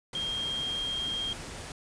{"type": "tone in noise", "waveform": "sine", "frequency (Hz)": 3214, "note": "G7", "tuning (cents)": 43, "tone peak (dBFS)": -30, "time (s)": [0.15, 1.33], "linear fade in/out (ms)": 2, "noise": "pink", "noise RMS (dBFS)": -41, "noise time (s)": [0.13, 1.72], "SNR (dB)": 8, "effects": ["resampled to 22050 Hz"]}